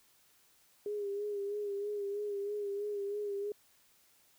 sine tone with vibrato, 407.8 Hz, G#4, 32 cents flat, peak -34 dBFS, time 0.86-3.52 s, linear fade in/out 2 ms, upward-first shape sine, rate 3.1 Hz, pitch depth 42 cents each way, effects white hiss -67 dBFS RMS until 4.38 s

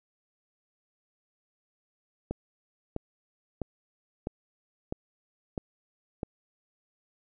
click train, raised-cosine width 2 ms, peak -18 dBFS, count 7, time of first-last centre 2.31-6.232 s, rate 1.53 Hz, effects none

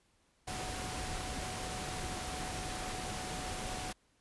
sine tone in noise, 740 Hz, F#5, in tune, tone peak -45 dBFS, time 0.47-3.93 s, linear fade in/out 10 ms, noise pink, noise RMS -40 dBFS, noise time 0.47-3.93 s, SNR -8 dB, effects pink hiss -72 dBFS RMS until 4.2 s + resampled to 24000 Hz

